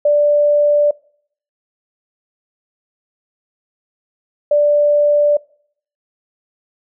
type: tone pair in turn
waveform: sine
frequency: 587.3 / 587.3 Hz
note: D5 / D5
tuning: 0 / 0 cents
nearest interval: unison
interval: 0 cents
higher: neither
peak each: -9 dBFS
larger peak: neither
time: 0.05-0.91 / 4.51-5.37 s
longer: neither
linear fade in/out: 5 ms
effects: noise-tail reverb RT60 0.6 s tail -24 dB re dry